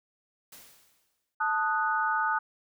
white noise with exponential decay, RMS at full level -47 dBFS, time 0.52-1.35 s, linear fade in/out 5 ms, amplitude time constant 180 ms
sine chord, D# diminished, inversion second, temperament equal, 880 / 1244.5 / 1480 Hz, A5 / D#6 / F#6, 0 / 0 / 0 cents, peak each -29 dBFS, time 1.4-2.39 s, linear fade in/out 10 ms
effects none

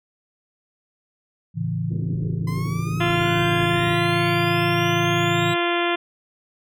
sine chord, A major, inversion none, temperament equal, 110 / 138.59 / 164.81 Hz, A2 / C#3 / E3, 0 / 0 / 0 cents, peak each -27 / -28 / -25 dBFS, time 1.54-5.56 s, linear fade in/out 50 ms
white low-pass noise, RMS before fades -35 dBFS, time 1.9-3.95 s, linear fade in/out 10 ms, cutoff 410 Hz, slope 48 dB/octave
30% pulse exponential sweep, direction up, 1018 to 3900 Hz, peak -31 dBFS, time 2.47-5.54 s, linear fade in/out 5 ms
harmonic tone, 346 Hz, F4, 16 cents flat, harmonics 1 / 2 / 3 / 4 / 5 / 6 / 7 / 8 / 9 / 10, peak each -23 / -26 / -28 / -29 / -30 / -31 / -31 / -32 / -33 / -33 dBFS, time 3-5.96 s, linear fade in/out 10 ms
effects none

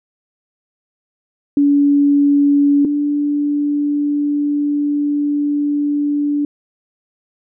sine tone pair in turn, 285.5 / 291 Hz, D4 / D4, -49 / -16 cents, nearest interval unison, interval 33 cents, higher second, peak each -9 / -14 dBFS, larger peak first, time 1.57-2.85 / 2.85-6.45 s, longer second, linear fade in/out 2 ms, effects none

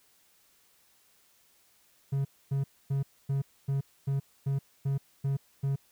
triangle tone bursts, 137.7 Hz, C#3, 11 cents flat, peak -24 dBFS, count 10, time 2.12-5.76 s, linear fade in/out 10 ms, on 130 ms, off 260 ms, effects white hiss -65 dBFS RMS until 5.91 s

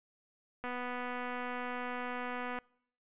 click train, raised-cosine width 0.5 ms, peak -25 dBFS, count 482, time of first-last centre 0.64-2.587 s, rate 247 Hz, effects noise-tail reverb RT60 0.7 s tail -26 dB re dry + resampled to 8000 Hz

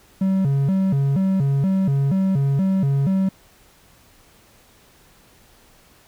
triangle tone with vibrato, 162.8 Hz, E3, 21 cents flat, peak -14 dBFS, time 0.21-3.29 s, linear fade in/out 5 ms, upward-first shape square, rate 2.1 Hz, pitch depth 280 cents each way, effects pink hiss -53 dBFS RMS until 6.07 s

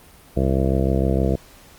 harmonic tone, 66.5 Hz, C2, 29 cents sharp, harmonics 1 / 2 / 3 / 4 / 5 / 6 / 7 / 8 / 9 / 10, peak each -21 / -23 / -24 / -30 / -26 / -30 / -27 / -30 / -33 / -30 dBFS, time 0.36-1.36 s, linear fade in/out 10 ms, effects pink hiss -48 dBFS RMS until 1.78 s + Opus 32 kbps

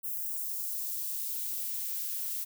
violet noise with high-pass filter sweep, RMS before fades -35 dBFS, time 0.03-2.45 s, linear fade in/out 20 ms, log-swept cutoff 9800 to 670 Hz, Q 0.72, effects none

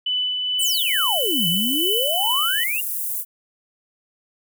sine tone with tremolo, 2993 Hz, F#7, 19 cents sharp, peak -19 dBFS, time 0.06-2.64 s, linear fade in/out 5 ms, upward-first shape sine, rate 2.3 Hz, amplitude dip 30%
white high-pass noise, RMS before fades -26 dBFS, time 0.58-3.25 s, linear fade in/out 50 ms, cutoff 9600 Hz, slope 24 dB/octave
sine exponential two-way sweep, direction down then up, 9397 to 160 to 2871 Hz, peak -23 dBFS, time 0.59-2.81 s, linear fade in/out 10 ms, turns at 1.48 s
effects none

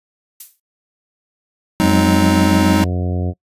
violet noise with exponential decay, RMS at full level -26 dBFS, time 0.4-0.6 s, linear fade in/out 5 ms, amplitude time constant 42 ms
square chord, Ab dominant seventh, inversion third, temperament just, 186.89 / 207.7 / 259.6 / 311.5 Hz, Gb3 / Ab3 / C4 / Eb4, +18 / 0 / -13 / +2 cents, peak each -18 / -18 / -21 / -17 dBFS, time 1.8-2.84 s, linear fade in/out 0 ms
harmonic tone, 90 Hz, F#2, 47 cents flat, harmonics 1 / 2 / 3 / 4 / 5 / 6 / 7 / 8, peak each -18 / -24 / -28 / -30 / -32 / -34 / -35 / -36 dBFS, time 1.81-3.34 s, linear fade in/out 50 ms
effects noise-tail reverb RT60 0.1 s tail -24 dB re dry + resampled to 32000 Hz

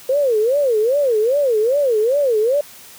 sine tone with vibrato, 497.4 Hz, B4, 12 cents sharp, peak -13 dBFS, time 0.09-2.61 s, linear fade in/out 5 ms, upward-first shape sine, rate 2.5 Hz, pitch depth 280 cents each way, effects white hiss -41 dBFS RMS until 2.98 s + high-pass 60 Hz 12 dB/octave

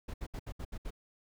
brown noise bursts, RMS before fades -39 dBFS, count 7, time 0.08-0.907 s, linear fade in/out 10 ms, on 59 ms, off 69 ms, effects none

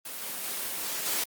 white noise with level steps, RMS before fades -38 / -35 / -33 / -29 dBFS, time 0.05-1.24 s, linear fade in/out 5 ms, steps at 0.22 / 0.43 / 1.06 s, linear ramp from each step 2 ms, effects high-pass 200 Hz 12 dB/octave + Opus 24 kbps

